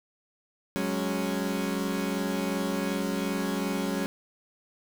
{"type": "chord", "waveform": "30% pulse", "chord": "F# suspended second", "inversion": "none", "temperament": "equal", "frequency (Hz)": [185, 207.7, 277.2], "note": ["F#3", "G#3", "C#4"], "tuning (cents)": [0, 0, 0], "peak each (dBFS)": -29, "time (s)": [0.76, 4.06], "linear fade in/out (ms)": 0, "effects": ["8-bit"]}